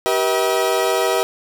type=tone cluster; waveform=30% pulse; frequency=387 / 480.4 / 642 Hz; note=G4 / B4 / E5; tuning=-22 / -48 / -46 cents; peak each=-18 dBFS; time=0.06-1.23 s; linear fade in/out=0 ms; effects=none